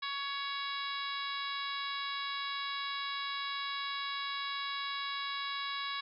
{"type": "harmonic tone", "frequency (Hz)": 559, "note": "C#5", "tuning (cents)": 14, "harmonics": [2, 3, 4, 5, 6, 7, 8, 9], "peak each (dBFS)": [-39, -43, -44, -48, -45, -41, -53, -50], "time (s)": [0.02, 6.01], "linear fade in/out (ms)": 10, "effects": []}